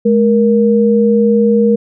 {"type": "tone pair together", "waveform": "sine", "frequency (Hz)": [211.7, 470.1], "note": ["G#3", "A#4"], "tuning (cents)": [33, 15], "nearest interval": "octave + major second", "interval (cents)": 1382, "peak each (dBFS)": -10, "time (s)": [0.05, 1.76], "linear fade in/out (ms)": 10, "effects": []}